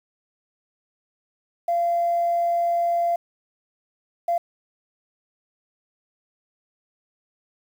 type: tone bursts at uneven times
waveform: sine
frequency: 688 Hz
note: F5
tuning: 26 cents flat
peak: -18 dBFS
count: 2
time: 1.68-3.16 / 4.28-4.38 s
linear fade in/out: 5 ms
effects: tanh soft clip ceiling -14 dBFS + 8-bit